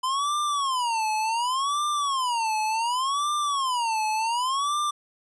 square tone with vibrato, 1013 Hz, B5, 44 cents sharp, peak -24 dBFS, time 0.03-4.91 s, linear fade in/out 10 ms, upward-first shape sine, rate 0.68 Hz, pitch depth 280 cents each way, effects resampled to 24000 Hz

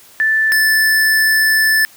sine / square tone pair in turn, 1760 / 1753.2 Hz, A6 / A6, 0 / -7 cents, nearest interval unison, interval 7 cents, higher first, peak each -11 dBFS, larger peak neither, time 0.2-0.52 / 0.52-1.85 s, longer second, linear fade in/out 0 ms, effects white hiss -44 dBFS RMS until 1.96 s + high-pass 80 Hz 12 dB/octave

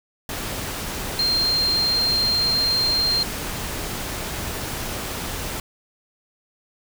sine tone in noise, 4186 Hz, C8, in tune, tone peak -18 dBFS, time 1.19-3.23 s, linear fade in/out 2 ms, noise pink, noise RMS -29 dBFS, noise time 0.29-5.6 s, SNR +8 dB, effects none

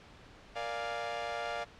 sawtooth chord, Bb dominant seventh, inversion none, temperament equal, 466.2 / 587.3 / 698.5 / 830.6 Hz, Bb4 / D5 / F5 / Ab5, 0 / 0 / 0 / 0 cents, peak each -40 / -36 / -34 / -40 dBFS, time 0.55-1.65 s, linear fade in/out 20 ms, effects pink hiss -55 dBFS RMS until 1.79 s + low-pass 4000 Hz 12 dB/octave

